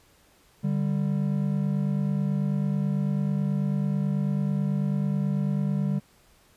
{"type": "tone pair together", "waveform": "triangle", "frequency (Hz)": [146.83, 195.99], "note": ["D3", "G3"], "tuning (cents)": [0, 0], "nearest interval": "perfect fourth", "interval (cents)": 500, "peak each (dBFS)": -24, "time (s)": [0.63, 6], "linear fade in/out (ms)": 20, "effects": ["pink hiss -60 dBFS RMS until 6.56 s", "resampled to 32000 Hz"]}